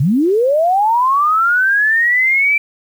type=linear sweep; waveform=sine; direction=up; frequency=118.7 to 2349 Hz; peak=-10 dBFS; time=0-2.58 s; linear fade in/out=5 ms; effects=7-bit